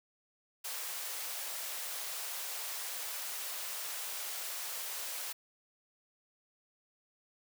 white high-pass noise, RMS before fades -40 dBFS, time 0.64-5.33 s, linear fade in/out 10 ms, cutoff 490 Hz, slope 24 dB/octave, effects none

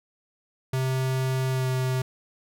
square tone with pitch glide, 130.81 to 129.38 Hz, C3 to C3, 0 to -19 cents, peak -24 dBFS, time 0.73-2.02 s, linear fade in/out 5 ms, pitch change -19 cents, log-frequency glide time 1.51-1.68 s, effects none

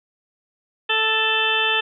harmonic tone, 440 Hz, A4, in tune, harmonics 1 / 2 / 3 / 4 / 6 / 7 / 8, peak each -28 / -27 / -28 / -24 / -22 / -24 / -26 dBFS, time 0.89-1.81 s, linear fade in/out 10 ms, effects none

